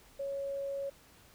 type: tone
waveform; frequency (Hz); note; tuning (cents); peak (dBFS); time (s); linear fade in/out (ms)
sine; 554.4; C#5; 0; -34; 0.19-0.9; 10
effects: pink hiss -60 dBFS RMS until 1.34 s